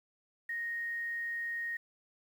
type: tone with quantisation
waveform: sine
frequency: 1864.7 Hz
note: A#6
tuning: in tune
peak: -34 dBFS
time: 0.49-1.77 s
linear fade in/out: 5 ms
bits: 10
effects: none